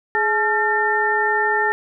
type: tone cluster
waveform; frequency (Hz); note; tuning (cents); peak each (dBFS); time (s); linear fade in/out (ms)
sine; 420.1 / 861 / 1368 / 1803; G#4 / A5 / F6 / A6; +20 / -38 / -36 / +42; -23 / -21 / -27 / -19; 0.15-1.72; 0
effects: none